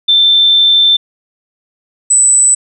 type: tone pair in turn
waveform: sine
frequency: 3554 / 7978 Hz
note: A7 / B8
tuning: +17 / +17 cents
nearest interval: octave + major second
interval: 1400 cents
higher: second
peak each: -5 dBFS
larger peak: neither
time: 0.08-0.97 / 2.1-2.55 s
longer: first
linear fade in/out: 10 ms
effects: none